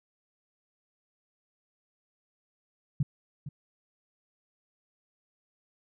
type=tone with echo; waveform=sine; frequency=142.3 Hz; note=C#3; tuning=46 cents sharp; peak=-22 dBFS; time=3-3.03 s; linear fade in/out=5 ms; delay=460 ms; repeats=1; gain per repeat=-13 dB; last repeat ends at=3.49 s; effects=none